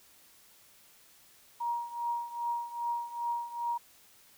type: tone with tremolo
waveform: sine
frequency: 946 Hz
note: A#5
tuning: 25 cents sharp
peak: -28 dBFS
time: 1.6-3.78 s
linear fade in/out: 10 ms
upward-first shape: triangle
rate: 2.5 Hz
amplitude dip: 85%
effects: white hiss -60 dBFS RMS until 4.37 s

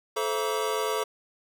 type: tone cluster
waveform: square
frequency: 434.3 / 523 / 670 / 953 / 1149 Hz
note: A4 / C5 / E5 / A#5 / D6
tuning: -23 / -1 / +28 / +38 / -38 cents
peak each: -30 / -34 / -37 / -35 / -34 dBFS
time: 0.16-1.04 s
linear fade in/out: 10 ms
effects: none

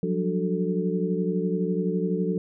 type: tone cluster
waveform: sine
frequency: 178.3 / 190.2 / 295.8 / 374 / 443 Hz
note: F3 / F#3 / D4 / F#4 / A4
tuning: +36 / +48 / +13 / +19 / +12 cents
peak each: -26 / -30 / -33 / -32 / -29 dBFS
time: 0.03-2.38 s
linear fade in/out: 2 ms
effects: none

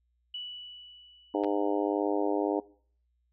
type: tone with exponential decay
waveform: sine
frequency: 2956 Hz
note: F#7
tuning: 2 cents flat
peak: -34 dBFS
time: 0.34-2 s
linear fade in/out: 5 ms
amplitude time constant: 360 ms
type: harmonic tone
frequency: 101.7 Hz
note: G#2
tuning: 36 cents flat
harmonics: 3 / 4 / 5 / 6 / 7 / 8 / 9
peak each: -30 / -32 / -34 / -36 / -37 / -38 / -39 dBFS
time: 1.34-2.6 s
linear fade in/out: 5 ms
type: clicks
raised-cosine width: 0.3 ms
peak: -28 dBFS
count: 2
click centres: 1.437 / 1.445 s
effects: noise-tail reverb RT60 0.5 s tail -21 dB re dry + added 60 Hz sine -70 dBFS peak until 3.32 s

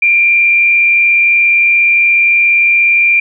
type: tone with frequency modulation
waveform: sine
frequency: 2382 Hz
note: D7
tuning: 24 cents sharp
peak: -6 dBFS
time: 0.02-3.2 s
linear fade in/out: 5 ms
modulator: 77.1 Hz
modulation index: 0.58
effects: none

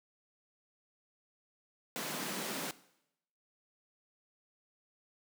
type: high-pass noise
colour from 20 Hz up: pink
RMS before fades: -39 dBFS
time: 1.96-2.71 s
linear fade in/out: 0 ms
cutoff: 160 Hz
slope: 48 dB/octave
effects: noise-tail reverb RT60 0.8 s tail -18 dB re dry

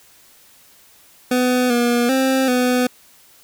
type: tone with pitch steps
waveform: 25% pulse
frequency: 250.4 / 239.8 / 264.1 / 249.7 Hz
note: B3 / A#3 / C4 / B3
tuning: +24 / +49 / +16 / +19 cents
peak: -11 dBFS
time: 1.31-2.87 s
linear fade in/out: 5 ms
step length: 390 ms
effects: white hiss -50 dBFS RMS until 3.43 s

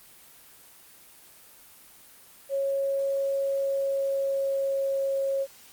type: tone with pitch glide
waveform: sine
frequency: 550 to 545.6 Hz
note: C#5 to C#5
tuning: -14 to -28 cents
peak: -24 dBFS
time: 2.49-5.47 s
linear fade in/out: 50 ms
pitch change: -14 cents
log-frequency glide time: 3.4-5.18 s
effects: white hiss -52 dBFS RMS until 5.72 s + Opus 24 kbps

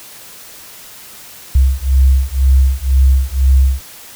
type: beating tone pair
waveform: sine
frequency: 65.41 / 67.41 Hz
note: C2 / C#2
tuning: 0 / -48 cents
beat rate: 2 Hz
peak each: -11 dBFS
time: 1.55-3.81 s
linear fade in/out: 5 ms
effects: white hiss -36 dBFS RMS until 4.15 s

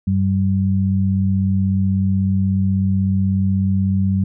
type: tone pair together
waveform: sine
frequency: 96.07 / 192.4 Hz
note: G2 / G3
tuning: -34 / -32 cents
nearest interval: octave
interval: 1202 cents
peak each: -17 dBFS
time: 0.07-4.24 s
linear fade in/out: 5 ms
effects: none

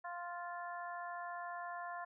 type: harmonic tone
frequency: 349.2 Hz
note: F4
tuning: in tune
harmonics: 2 / 3 / 4 / 5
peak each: -45 / -46 / -51 / -50 dBFS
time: 0.04-2.05 s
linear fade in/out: 10 ms
effects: none

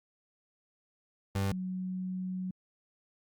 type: tone pair in turn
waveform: 30% pulse / sine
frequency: 98 / 185 Hz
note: G2 / F#3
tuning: 0 / 0 cents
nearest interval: major seventh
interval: 1100 cents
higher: second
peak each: -26 / -33 dBFS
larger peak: first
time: 1.35-1.52 / 1.52-2.51 s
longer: second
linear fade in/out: 5 ms
effects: Opus 48 kbps

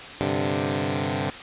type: chord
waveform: 10% pulse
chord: G suspended fourth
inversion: none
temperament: equal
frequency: 98 / 130.81 / 146.83 Hz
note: G2 / C3 / D3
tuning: 0 / 0 / 0 cents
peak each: -20 dBFS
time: 0.21-1.3 s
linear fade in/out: 0 ms
effects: white hiss -38 dBFS RMS until 1.42 s + resampled to 8000 Hz

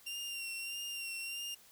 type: tone with vibrato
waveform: sawtooth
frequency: 2768 Hz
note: F7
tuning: 16 cents flat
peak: -36 dBFS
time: 0.06-1.55 s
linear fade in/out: 10 ms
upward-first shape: sine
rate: 1.6 Hz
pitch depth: 30 cents each way
effects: white hiss -61 dBFS RMS until 1.71 s

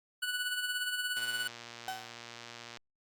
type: tone with tremolo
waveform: 25% pulse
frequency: 1480 Hz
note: F#6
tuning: in tune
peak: -27 dBFS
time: 0.22-1.48 s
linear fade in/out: 10 ms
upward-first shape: sine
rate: 17 Hz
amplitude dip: 50%
type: click train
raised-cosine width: 0.2 ms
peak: -28 dBFS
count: 190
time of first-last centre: 1.17-2.772 s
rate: 118 Hz
type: tone with exponential decay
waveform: 35% pulse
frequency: 759 Hz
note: F#5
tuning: 44 cents sharp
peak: -31 dBFS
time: 1.88-2.2 s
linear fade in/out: 1 ms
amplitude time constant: 69 ms
effects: Opus 48 kbps

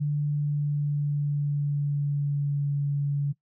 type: tone with pitch glide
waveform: sine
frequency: 146.83 to 142.73 Hz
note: D3 to D3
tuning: 0 to -49 cents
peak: -23 dBFS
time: 0-3.33 s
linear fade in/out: 20 ms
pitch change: -49 cents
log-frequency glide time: 0.25-2.73 s
effects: noise-tail reverb RT60 0.1 s tail -19 dB re dry

